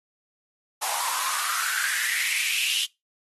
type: noise with high-pass filter sweep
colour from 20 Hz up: white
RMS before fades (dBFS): -26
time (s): 0.81-2.86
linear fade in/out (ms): 20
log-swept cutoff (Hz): 790 to 3100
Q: 6.5
effects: noise-tail reverb RT60 0.2 s tail -22 dB re dry + AAC 32 kbps